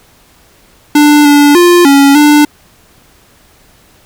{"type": "tone with pitch steps", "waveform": "square", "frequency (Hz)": [295.4, 289.7, 350.6, 279.1, 295.9], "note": ["D4", "D4", "F4", "C#4", "D4"], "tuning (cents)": [10, -24, 7, 12, 13], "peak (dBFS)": -3, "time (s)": [0.95, 2.45], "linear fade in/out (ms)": 5, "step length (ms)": 300, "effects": ["pink hiss -45 dBFS RMS until 4.05 s"]}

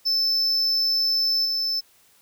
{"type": "tone with level steps", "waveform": "triangle", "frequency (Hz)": 5274, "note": "E8", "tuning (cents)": 0, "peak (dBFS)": [-18, -21], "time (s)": [0.05, 1.81], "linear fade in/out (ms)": 20, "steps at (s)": 1.45, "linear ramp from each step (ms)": 5, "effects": ["white hiss -58 dBFS RMS until 2.21 s"]}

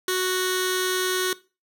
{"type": "tone with notch filter", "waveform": "15% pulse", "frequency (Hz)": 370, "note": "F#4", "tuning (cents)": 0, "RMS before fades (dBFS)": -24, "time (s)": [0.08, 1.33], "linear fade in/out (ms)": 2, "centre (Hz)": 760, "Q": 0.56, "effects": ["noise-tail reverb RT60 0.3 s tail -19 dB re dry"]}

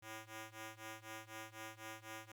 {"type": "ring-modulated tone", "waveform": "5% pulse", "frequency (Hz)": 220, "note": "A3", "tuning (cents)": 0, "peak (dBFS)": -35, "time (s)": [0.02, 2.32], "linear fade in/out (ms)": 5, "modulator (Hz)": 112, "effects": []}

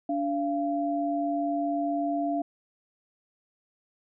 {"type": "tone pair together", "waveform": "sine", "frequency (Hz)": [289.3, 686], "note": ["D4", "F5"], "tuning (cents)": [-26, -31], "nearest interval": "octave + minor third", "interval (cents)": 1495, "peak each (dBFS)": -28, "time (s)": [0.09, 2.42], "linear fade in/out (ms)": 5, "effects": []}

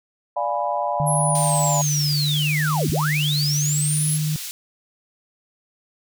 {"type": "chord", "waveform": "sine", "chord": "D diminished seventh", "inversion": "none", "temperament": "equal", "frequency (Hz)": [587.3, 698.5, 830.6, 987.8], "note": ["D5", "F5", "Ab5", "Cb6"], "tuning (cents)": [0, 0, 0, 0], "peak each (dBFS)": -26, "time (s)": [0.36, 1.82], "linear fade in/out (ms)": 10}
{"type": "tone with vibrato", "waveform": "sine", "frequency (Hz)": 150, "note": "D3", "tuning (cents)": 37, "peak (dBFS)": -20, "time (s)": [1, 4.36], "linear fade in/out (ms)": 0, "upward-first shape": "sine", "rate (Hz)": 0.69, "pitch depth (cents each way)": 32}
{"type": "linear two-way sweep", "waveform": "sine", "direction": "down then up", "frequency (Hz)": [11270, 53.8, 11270], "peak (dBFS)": -22, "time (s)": [1.06, 4.18], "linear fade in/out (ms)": 20, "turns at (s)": 2.9}
{"type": "high-pass noise", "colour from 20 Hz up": "pink", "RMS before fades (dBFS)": -32, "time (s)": [1.35, 4.51], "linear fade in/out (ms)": 0, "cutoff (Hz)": 3800, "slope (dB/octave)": 12}
{"effects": []}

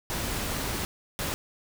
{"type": "noise bursts at uneven times", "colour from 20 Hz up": "pink", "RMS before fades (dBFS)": -31, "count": 2, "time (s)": [[0.1, 0.85], [1.19, 1.34]], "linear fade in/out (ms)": 0, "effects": []}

